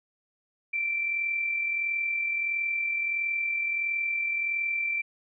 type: tone with amplitude modulation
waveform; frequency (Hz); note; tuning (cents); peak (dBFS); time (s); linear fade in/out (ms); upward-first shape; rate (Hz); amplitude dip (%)
sine; 2346; D7; -2; -24; 0.73-5.02; 10; sine; 41.5; 40
effects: none